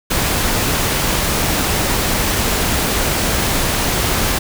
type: noise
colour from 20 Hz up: pink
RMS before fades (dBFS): -17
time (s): 0.1-4.39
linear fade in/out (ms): 10
effects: none